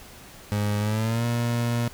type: tone with pitch glide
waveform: 30% pulse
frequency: 103.83 to 118.58 Hz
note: G#2 to A#2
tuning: 0 to +30 cents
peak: -20 dBFS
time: 0.52-1.88 s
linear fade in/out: 0 ms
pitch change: +230 cents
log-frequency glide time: 0.8-1.25 s
effects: pink hiss -46 dBFS RMS until 1.93 s